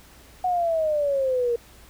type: exponential sweep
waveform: sine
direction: down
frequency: 740 to 466.3 Hz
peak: -20 dBFS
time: 0.44-1.56 s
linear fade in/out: 5 ms
effects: added 60 Hz sine -52 dBFS peak until 1.89 s + pink hiss -51 dBFS RMS until 1.89 s